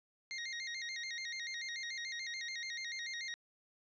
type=tone with vibrato; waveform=25% pulse; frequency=1990 Hz; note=B6; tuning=13 cents sharp; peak=-36 dBFS; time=0.31-3.34 s; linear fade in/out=0 ms; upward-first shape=square; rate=6.9 Hz; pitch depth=100 cents each way; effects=resampled to 16000 Hz